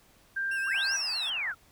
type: tone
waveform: sine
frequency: 1586 Hz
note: G6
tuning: 20 cents sharp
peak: -28 dBFS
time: 0.36-0.97 s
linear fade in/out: 10 ms
type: tone with vibrato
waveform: 40% pulse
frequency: 2669 Hz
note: E7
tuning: 21 cents sharp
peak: -38 dBFS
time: 0.51-1.3 s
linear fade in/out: 5 ms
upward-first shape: sine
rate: 7.9 Hz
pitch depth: 70 cents each way
type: linear two-way sweep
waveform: sine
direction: up then down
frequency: 888 to 5920 to 1272 Hz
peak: -29 dBFS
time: 0.66-1.55 s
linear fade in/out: 50 ms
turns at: 0.95 s
type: band-pass noise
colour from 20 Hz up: white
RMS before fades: -46 dBFS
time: 0.74-1.52 s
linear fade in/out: 2 ms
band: 670 to 1900 Hz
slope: 48 dB/octave
effects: pink hiss -61 dBFS RMS until 1.71 s